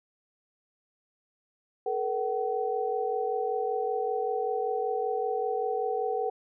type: tone cluster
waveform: sine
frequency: 431.6 / 476.8 / 759 Hz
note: A4 / A#4 / F#5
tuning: -33 / +39 / +44 cents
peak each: -31 dBFS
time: 1.86-6.3 s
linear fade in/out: 5 ms
effects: none